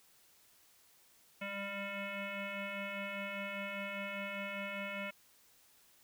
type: tone with frequency modulation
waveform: sine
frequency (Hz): 1392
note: F6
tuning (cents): -6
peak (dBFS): -38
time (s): 1.41-5.11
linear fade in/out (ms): 10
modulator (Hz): 397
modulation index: 3.3
effects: white hiss -66 dBFS RMS until 6.03 s